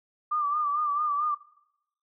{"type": "tone with vibrato", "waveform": "sine", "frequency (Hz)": 1185, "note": "D6", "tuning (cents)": 15, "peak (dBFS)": -24, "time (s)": [0.31, 1.35], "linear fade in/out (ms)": 10, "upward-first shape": "sine", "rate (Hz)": 4.5, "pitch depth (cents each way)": 59, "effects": ["noise-tail reverb RT60 0.8 s tail -20 dB re dry"]}